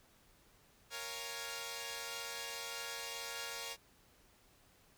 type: chord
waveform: 5% pulse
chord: Bb minor seventh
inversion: none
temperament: equal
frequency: 466.2 / 554.4 / 698.5 / 830.6 Hz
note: Bb4 / Db5 / F5 / Ab5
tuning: 0 / 0 / 0 / 0 cents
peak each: -34 / -35 / -38 / -38 dBFS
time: 0.9-3.77 s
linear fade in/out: 50 ms
effects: pink hiss -67 dBFS RMS until 4.97 s